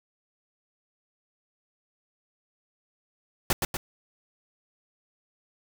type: noise with echo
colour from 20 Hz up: pink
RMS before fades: -23 dBFS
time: 3.5-3.53 s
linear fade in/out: 2 ms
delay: 120 ms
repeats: 2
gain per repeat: -4 dB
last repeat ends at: 3.77 s
effects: none